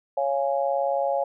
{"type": "chord", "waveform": "sine", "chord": "Db major", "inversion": "none", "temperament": "just", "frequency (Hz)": [554.4, 693, 831.5], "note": ["Db5", "F5", "Ab5"], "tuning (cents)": [0, -14, 2], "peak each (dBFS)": [-24, -27, -28], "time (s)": [0.17, 1.24], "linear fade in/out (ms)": 5, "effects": []}